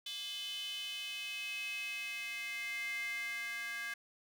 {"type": "tone with high-pass filter sweep", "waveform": "square", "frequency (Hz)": 233.1, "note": "A#3", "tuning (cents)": 0, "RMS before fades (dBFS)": -41, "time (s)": [0.06, 3.94], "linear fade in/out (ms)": 5, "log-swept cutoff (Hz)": [3300, 1800], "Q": 7.1, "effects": []}